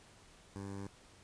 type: tone with notch filter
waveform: 15% pulse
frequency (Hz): 98.7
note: G2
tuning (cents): +12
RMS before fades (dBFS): -44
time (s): 0.56-0.87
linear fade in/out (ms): 0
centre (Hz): 3000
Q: 0.56
effects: pink hiss -61 dBFS RMS until 1.23 s + resampled to 22050 Hz